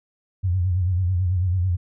sine tone with vibrato, 90.8 Hz, F#2, 32 cents flat, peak -18 dBFS, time 0.43-1.77 s, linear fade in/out 20 ms, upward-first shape sine, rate 9.1 Hz, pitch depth 89 cents each way, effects none

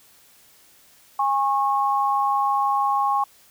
sine tone pair together, 818 / 1091.9 Hz, G#5 / C#6, -26 / -26 cents, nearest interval perfect fourth, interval 500 cents, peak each -21 dBFS, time 1.19-3.24 s, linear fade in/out 5 ms, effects white hiss -54 dBFS RMS until 3.5 s

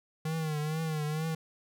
square tone with vibrato, 155.56 Hz, D#3, in tune, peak -31 dBFS, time 0.25-1.35 s, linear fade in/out 5 ms, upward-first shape triangle, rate 2.2 Hz, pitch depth 81 cents each way, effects none

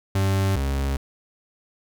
40% pulse tone pair in turn, 97 / 68.59 Hz, G2 / C#2, -18 / -18 cents, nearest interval tritone, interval 600 cents, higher first, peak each -18 / -21 dBFS, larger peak first, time 0.15-0.56 / 0.56-0.97 s, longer neither, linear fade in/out 5 ms, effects none

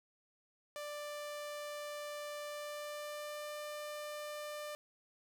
sawtooth tone with pitch glide, 590 to 595.8 Hz, D5 to D5, +8 to +25 cents, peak -38 dBFS, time 0.76-4.75 s, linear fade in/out 0 ms, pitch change +17 cents, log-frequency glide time 2.46-3.56 s, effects none

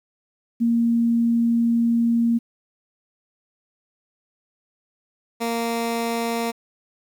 sine / 15% pulse tone pair in turn, 233.1 / 231.8 Hz, A#3 / A#3, 0 / -10 cents, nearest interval unison, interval 10 cents, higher first, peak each -16 / -16 dBFS, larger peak neither, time 0.6-2.39 / 5.4-6.52 s, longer first, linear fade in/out 20 ms, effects 9-bit

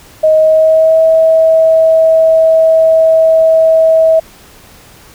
sine tone with pitch glide, 627 to 645.4 Hz, D#5 to E5, +13 to -37 cents, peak -4 dBFS, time 0.23-4.2 s, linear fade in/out 10 ms, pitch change +50 cents, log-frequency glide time 0.34-1 s, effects pink hiss -39 dBFS RMS until 5.14 s

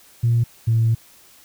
sine tone pair in turn, 117.4 / 113.66 Hz, A#2 / A#2, +13 / -43 cents, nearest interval minor second, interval 56 cents, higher first, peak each -13 dBFS, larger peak neither, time 0.23-0.44 / 0.67-0.95 s, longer second, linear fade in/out 10 ms, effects tanh soft clip ceiling -10 dBFS + white hiss -50 dBFS RMS until 1.44 s

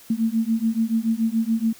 sine beating tone pair, 222 / 229 Hz, A3 / A#3, +16 / -31 cents, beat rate 7 Hz, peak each -22 dBFS, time 0.1-1.73 s, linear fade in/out 5 ms, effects white hiss -48 dBFS RMS until 1.79 s

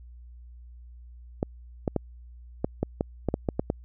clicks, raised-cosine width 2 ms, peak -11 dBFS, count 11, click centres 1.429 / 1.878 / 1.963 / 2.645 / 2.83 / 3.009 / 3.287 / 3.341 / 3.488 / 3.595 / 3.701 s, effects added 60 Hz sine -44 dBFS peak until 3.84 s

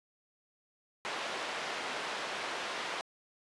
pink band-pass noise, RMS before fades -38 dBFS, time 1.05-3.01 s, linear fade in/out 0 ms, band 540 to 3800 Hz, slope 12 dB/octave, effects resampled to 24000 Hz

